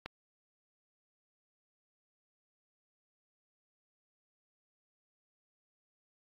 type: click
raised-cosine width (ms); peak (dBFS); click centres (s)
0.3; -23; 0.06
effects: AAC 64 kbps